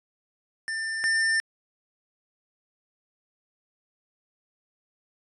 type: tone pair in turn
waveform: square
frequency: 1790 / 1796.5 Hz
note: A6 / A6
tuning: +29 / +36 cents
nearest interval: unison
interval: 7 cents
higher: second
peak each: -29 / -22 dBFS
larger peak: second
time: 0.68-1.04 / 1.04-1.4 s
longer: neither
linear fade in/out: 0 ms
effects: resampled to 24000 Hz